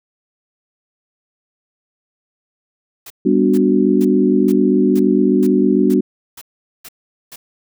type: noise bursts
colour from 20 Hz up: white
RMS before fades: -35 dBFS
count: 10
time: 3.06-7.36 s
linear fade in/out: 5 ms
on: 43 ms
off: 430 ms
type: chord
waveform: sine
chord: G major seventh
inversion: none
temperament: equal with one note detuned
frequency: 198.5 / 246.9 / 293.7 / 370 Hz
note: G3 / B3 / D4 / F#4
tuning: +22 / 0 / 0 / 0 cents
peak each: -16 dBFS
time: 3.25-6.01 s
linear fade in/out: 10 ms
effects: none